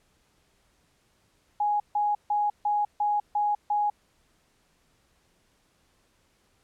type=tone bursts; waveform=sine; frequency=830.6 Hz; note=G#5; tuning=in tune; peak=-22 dBFS; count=7; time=1.6-3.9 s; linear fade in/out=5 ms; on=200 ms; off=150 ms; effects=pink hiss -67 dBFS RMS until 6.63 s + low-pass 11000 Hz 12 dB/octave